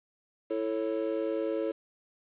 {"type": "chord", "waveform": "triangle", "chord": "A major", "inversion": "second", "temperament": "just", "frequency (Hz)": [330, 440, 550], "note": ["E4", "A4", "C#5"], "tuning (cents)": [2, 0, -14], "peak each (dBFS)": -31, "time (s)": [0.5, 1.72], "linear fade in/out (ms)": 10, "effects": ["resampled to 8000 Hz", "9-bit"]}